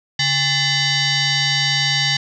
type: tone with frequency modulation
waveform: sine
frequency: 809 Hz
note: G#5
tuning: 46 cents flat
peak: -15 dBFS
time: 0.19-2.17 s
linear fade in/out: 5 ms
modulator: 950 Hz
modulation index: 5
effects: none